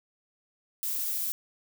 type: noise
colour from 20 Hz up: violet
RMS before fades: -31 dBFS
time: 0.83-1.32 s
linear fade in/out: 0 ms
effects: none